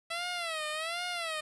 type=tone with vibrato; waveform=10% pulse; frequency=659.3 Hz; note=E5; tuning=in tune; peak=-25 dBFS; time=0.1-1.41 s; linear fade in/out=10 ms; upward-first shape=sine; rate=1.3 Hz; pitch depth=140 cents each way; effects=resampled to 22050 Hz + 9-bit